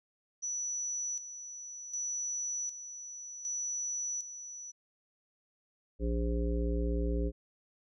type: tone with tremolo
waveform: sine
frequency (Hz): 5920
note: F#8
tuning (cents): 0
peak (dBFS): -33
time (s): 0.42-4.72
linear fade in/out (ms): 20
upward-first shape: square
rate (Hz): 0.66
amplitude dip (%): 65
type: harmonic tone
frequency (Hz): 58.1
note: A#1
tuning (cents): -5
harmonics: 1 / 3 / 5 / 7 / 9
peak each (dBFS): -30 / -39 / -38 / -38 / -41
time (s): 5.99-7.32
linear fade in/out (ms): 50
effects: none